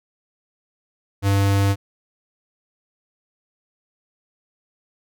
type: tone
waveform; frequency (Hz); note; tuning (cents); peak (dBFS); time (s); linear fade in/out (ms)
square; 99.1; G2; +19; -16; 1.22-1.76; 50
effects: none